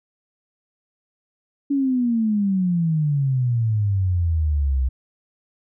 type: exponential sweep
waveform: sine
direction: down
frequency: 285.3 to 62.7 Hz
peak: -17 dBFS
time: 1.7-4.89 s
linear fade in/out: 10 ms
effects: none